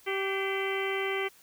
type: harmonic tone with a mistuned harmonic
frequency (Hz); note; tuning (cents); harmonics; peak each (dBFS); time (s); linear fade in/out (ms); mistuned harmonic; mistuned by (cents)
388.2; G4; -17; 1 / 2 / 3 / 4 / 5 / 6 / 7 / 8; -31 / -39 / -39 / -41 / -35 / -37 / -43 / -41; 0.06-1.29; 20; 5; +70
effects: white hiss -58 dBFS RMS until 1.42 s